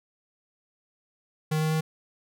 square tone with pitch steps, 155.56 / 156.64 / 157.73 Hz, D#3 / D#3 / D#3, 0 / +12 / +24 cents, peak -24 dBFS, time 1.51-1.81 s, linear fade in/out 10 ms, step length 100 ms, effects none

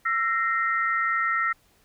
sine tone cluster, 1337 / 1863 / 2072 Hz, E6 / A#6 / C7, +24 / -2 / -17 cents, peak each -24 / -26 / -32 dBFS, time 0.05-1.53 s, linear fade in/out 10 ms, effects pink hiss -62 dBFS RMS until 1.84 s

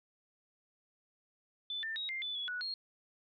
sine tone with pitch steps, 3509 / 1791 / 3796 / 2102 / 3490 / 3381 / 1471 / 4259 Hz, A7 / A6 / A#7 / C7 / A7 / G#7 / F#6 / C8, -5 / +30 / +31 / +7 / -15 / +30 / -11 / +30 cents, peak -36 dBFS, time 1.7-2.74 s, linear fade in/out 2 ms, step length 130 ms, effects none

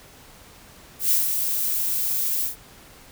violet noise with ADSR envelope, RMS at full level -18 dBFS, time 0.99-2.56 s, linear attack 120 ms, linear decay 140 ms, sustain -6 dB, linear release 130 ms, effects pink hiss -48 dBFS RMS until 3.11 s

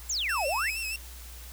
sine exponential two-way sweep, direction down then up, 7740 to 520 to 2546 Hz, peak -27 dBFS, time 0.09-0.71 s, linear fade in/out 10 ms, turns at 0.47 s
sawtooth tone with vibrato, 2632 Hz, E7, 3 cents flat, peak -28 dBFS, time 0.29-0.96 s, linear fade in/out 2 ms, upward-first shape sine, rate 6.4 Hz, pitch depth 62 cents each way
effects added 60 Hz sine -43 dBFS peak until 1.52 s + white hiss -48 dBFS RMS until 1.52 s

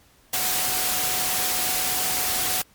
sine tone in noise, 740 Hz, F#5, in tune, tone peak -34 dBFS, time 0.33-2.62 s, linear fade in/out 5 ms, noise white, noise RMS -24 dBFS, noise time 0.33-2.62 s, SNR -13 dB, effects pink hiss -57 dBFS RMS until 2.74 s + MP3 96 kbps

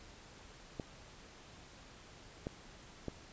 clicks, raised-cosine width 2 ms, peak -25 dBFS, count 3, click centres 0.798 / 2.469 / 3.083 s, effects pink hiss -56 dBFS RMS until 3.32 s + resampled to 16000 Hz

